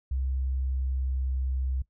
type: tone with pitch glide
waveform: sine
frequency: 65.8 to 65.31 Hz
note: C2 to C2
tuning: +10 to -3 cents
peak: -25 dBFS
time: 0.11-1.82 s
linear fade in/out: 5 ms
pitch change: -13 cents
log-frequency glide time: 0.29-1.37 s
effects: noise-tail reverb RT60 0.1 s tail -20 dB re dry + tanh soft clip ceiling -21 dBFS